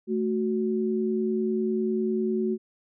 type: tone pair together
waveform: sine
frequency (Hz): 220 / 370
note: A3 / F#4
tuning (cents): 0 / 0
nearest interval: major sixth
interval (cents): 900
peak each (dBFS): -26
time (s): 0.07-2.58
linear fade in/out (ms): 50
effects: none